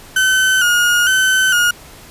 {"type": "tone with vibrato", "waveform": "35% pulse", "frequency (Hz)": 1479, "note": "F#6", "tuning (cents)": -1, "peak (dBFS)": -9, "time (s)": [0.16, 1.71], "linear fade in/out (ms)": 5, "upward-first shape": "square", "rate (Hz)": 1.1, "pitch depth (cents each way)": 54, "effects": ["pink hiss -39 dBFS RMS until 2.1 s", "resampled to 32000 Hz"]}